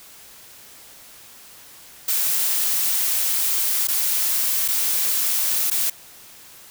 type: noise with dropouts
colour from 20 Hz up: blue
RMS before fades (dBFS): -21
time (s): 2.08-5.9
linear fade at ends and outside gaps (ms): 5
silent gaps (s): 3.873-3.883 / 4.68-4.684 / 5.702-5.712
effects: white hiss -45 dBFS RMS until 6.7 s